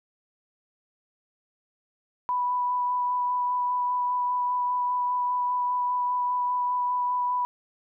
sine tone with vibrato, 987.8 Hz, B5, in tune, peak -23 dBFS, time 2.29-7.45 s, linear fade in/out 0 ms, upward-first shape sine, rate 5 Hz, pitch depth 10 cents each way, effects none

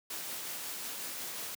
white noise with tremolo, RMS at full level -39 dBFS, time 0.1-1.55 s, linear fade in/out 5 ms, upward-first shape triangle, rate 5.5 Hz, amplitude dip 25%, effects high-pass 150 Hz 12 dB/octave

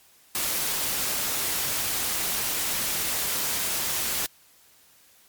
white noise, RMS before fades -27 dBFS, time 0.35-4.26 s, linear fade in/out 0 ms, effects white hiss -57 dBFS RMS until 5.28 s + MP3 96 kbps

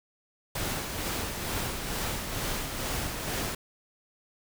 pink noise with tremolo, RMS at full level -31 dBFS, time 0.55-3.55 s, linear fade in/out 5 ms, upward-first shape sine, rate 2.2 Hz, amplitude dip 40%, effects none

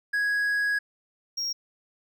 triangle tone pair in turn, 1661.2 / 5588 Hz, G#6 / F8, 0 / 0 cents, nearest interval octave + major sixth, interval 2100 cents, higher second, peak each -21 / -26 dBFS, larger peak first, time 0.13-0.79 / 1.37-1.53 s, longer first, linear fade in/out 10 ms, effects none

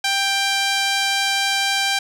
sawtooth tone with band-pass filter, 788 Hz, G5, 9 cents sharp, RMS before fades -20 dBFS, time 0.04-1.99 s, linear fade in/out 5 ms, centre 3900 Hz, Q 0.81, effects none

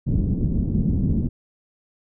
white low-pass noise, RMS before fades -21 dBFS, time 0.06-1.29 s, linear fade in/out 20 ms, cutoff 230 Hz, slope 24 dB/octave, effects none

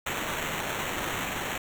violet noise with sample-and-hold, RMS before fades -32 dBFS, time 0.06-1.58 s, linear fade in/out 5 ms, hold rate 4900 Hz, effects none

